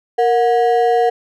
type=ring-modulated tone; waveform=triangle; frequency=597 Hz; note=D5; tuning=28 cents sharp; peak=-6 dBFS; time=0.18-1.1 s; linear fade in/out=10 ms; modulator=131 Hz; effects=none